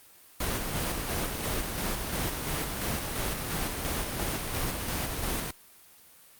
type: noise with tremolo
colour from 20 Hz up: pink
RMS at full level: -30 dBFS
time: 0.4-5.51 s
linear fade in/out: 5 ms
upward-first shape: square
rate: 2.9 Hz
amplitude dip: 30%
effects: white hiss -55 dBFS RMS until 6.39 s + Opus 32 kbps